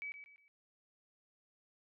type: tone with echo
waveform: sine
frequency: 2285 Hz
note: D7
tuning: 48 cents flat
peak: -40 dBFS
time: 0.02-0.12 s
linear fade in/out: 0 ms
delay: 120 ms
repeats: 3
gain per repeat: -9 dB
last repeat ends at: 0.48 s
effects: none